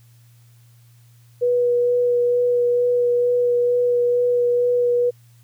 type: tone with vibrato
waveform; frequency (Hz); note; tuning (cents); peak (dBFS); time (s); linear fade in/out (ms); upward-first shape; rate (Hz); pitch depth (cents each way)
sine; 486.6; B4; -26; -15; 1.41-5.11; 20; sine; 2.2; 11
effects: added 118 Hz sine -48 dBFS peak until 5.43 s + white hiss -60 dBFS RMS until 5.43 s